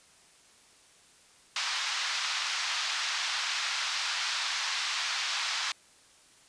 white band-pass noise, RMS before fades -32 dBFS, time 1.56-5.72 s, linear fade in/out 2 ms, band 930 to 5300 Hz, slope 24 dB/octave, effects white hiss -59 dBFS RMS until 6.48 s + resampled to 22050 Hz

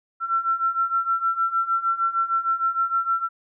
sine beating tone pair, 1347 / 1353.5 Hz, E6 / E6, +37 / +45 cents, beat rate 6.5 Hz, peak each -25 / -22 dBFS, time 0.2-3.29 s, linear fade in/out 50 ms, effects none

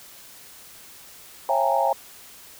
sine tone cluster, 544 / 671 / 787 / 834 / 925 Hz, C#5 / E5 / G5 / G#5 / A#5, -33 / +31 / +7 / +7 / -14 cents, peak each -25 dBFS, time 1.49-1.93 s, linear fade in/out 2 ms, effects white hiss -46 dBFS RMS until 2.59 s

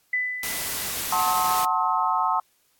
sine tone with exponential decay, 1998 Hz, B6, 20 cents sharp, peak -20 dBFS, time 0.13-1.19 s, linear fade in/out 5 ms, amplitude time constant 230 ms
white noise, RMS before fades -29 dBFS, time 0.43-1.65 s, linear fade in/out 2 ms
sine chord, F# diminished seventh, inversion none, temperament just, 740 / 888 / 1065.6 / 1278.7 Hz, F#5 / A5 / C6 / Eb6, 0 / +16 / +31 / +47 cents, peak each -27 / -25 / -25 / -26 dBFS, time 1.12-2.4 s, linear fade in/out 5 ms
effects white hiss -65 dBFS RMS until 2.79 s + AAC 64 kbps

